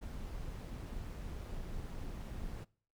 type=noise with amplitude modulation; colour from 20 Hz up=brown; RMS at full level=-41 dBFS; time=0.01-2.65 s; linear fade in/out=20 ms; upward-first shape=sine; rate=189 Hz; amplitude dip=40%; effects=noise-tail reverb RT60 0.5 s tail -24 dB re dry